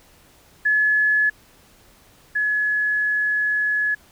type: tone pair in turn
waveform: sine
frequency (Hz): 1708 / 1698.3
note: G#6 / G#6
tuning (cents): +48 / +38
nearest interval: unison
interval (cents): 10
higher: first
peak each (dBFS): -15 / -18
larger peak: first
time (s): 0.65-1.3 / 2.35-3.95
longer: second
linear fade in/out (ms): 10
effects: pink hiss -53 dBFS RMS until 4.11 s